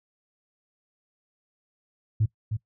sine tone with echo, 108.7 Hz, A2, 21 cents flat, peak -18 dBFS, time 2.2-2.26 s, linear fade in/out 10 ms, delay 310 ms, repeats 1, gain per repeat -7 dB, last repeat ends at 2.57 s, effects noise-tail reverb RT60 0.1 s tail -20 dB re dry + tanh soft clip ceiling -14 dBFS

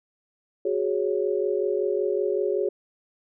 sine chord, F# suspended second, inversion none, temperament equal, 370 / 415.3 / 554.4 Hz, F#4 / G#4 / C#5, 0 / 0 / 0 cents, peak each -26 / -25 / -29 dBFS, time 0.65-2.69 s, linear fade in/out 5 ms, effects none

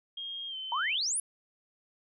sine tone with pitch glide, 3239 to 3071 Hz, G#7 to G7, -44 to -36 cents, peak -36 dBFS, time 0.17-0.98 s, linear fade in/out 5 ms, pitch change -92 cents, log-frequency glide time 0.48-0.56 s
sine exponential sweep, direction up, 895 to 11000 Hz, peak -28 dBFS, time 0.72-1.2 s, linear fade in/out 2 ms
effects none

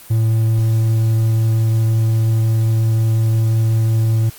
triangle tone, 111.8 Hz, A2, 28 cents sharp, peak -10 dBFS, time 0.1-4.3 s, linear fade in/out 10 ms, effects white hiss -40 dBFS RMS until 4.38 s + Opus 32 kbps

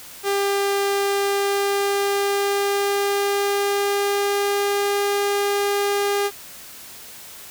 sawtooth tone with pitch glide, 399 to 404.3 Hz, G4 to G#4, +31 to -46 cents, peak -15 dBFS, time 0.23-6.31 s, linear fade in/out 50 ms, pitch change +23 cents, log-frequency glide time 0.97-5.03 s, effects white hiss -40 dBFS RMS until 7.5 s

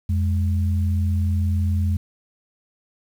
sine tone pair together, 87.2 / 207.4 Hz, F2 / G#3, -2 / -2 cents, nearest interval octave + minor third, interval 1500 cents, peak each -18 / -28 dBFS, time 0.09-1.97 s, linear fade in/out 5 ms, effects 8-bit

